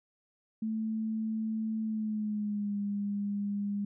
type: tone with pitch glide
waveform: sine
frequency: 220 to 202.9 Hz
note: A3 to G#3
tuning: 0 to -40 cents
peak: -30 dBFS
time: 0.62-3.85 s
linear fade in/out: 5 ms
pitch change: -140 cents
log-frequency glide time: 1.82-2.77 s
effects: none